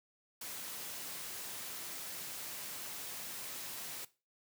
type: noise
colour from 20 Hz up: white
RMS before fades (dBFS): -44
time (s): 0.41-4.05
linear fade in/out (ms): 5
effects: noise-tail reverb RT60 0.3 s tail -18 dB re dry + high-pass 100 Hz 12 dB/octave